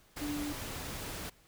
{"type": "tone in noise", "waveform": "sine", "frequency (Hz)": 293.7, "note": "D4", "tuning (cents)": 0, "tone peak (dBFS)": -35, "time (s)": [0.21, 0.53], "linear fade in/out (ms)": 10, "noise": "pink", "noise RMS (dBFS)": -41, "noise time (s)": [0.16, 1.3], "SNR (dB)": 3, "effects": ["pink hiss -64 dBFS RMS until 1.47 s"]}